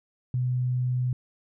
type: tone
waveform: sine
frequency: 125.6 Hz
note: B2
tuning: 30 cents sharp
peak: -23 dBFS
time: 0.34-1.13 s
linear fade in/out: 2 ms
effects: none